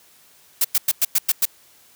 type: noise bursts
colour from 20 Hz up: blue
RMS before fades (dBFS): -17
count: 7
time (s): 0.61-1.455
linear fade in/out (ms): 5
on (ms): 35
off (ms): 100
effects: white hiss -53 dBFS RMS until 1.95 s + high-pass 60 Hz 12 dB/octave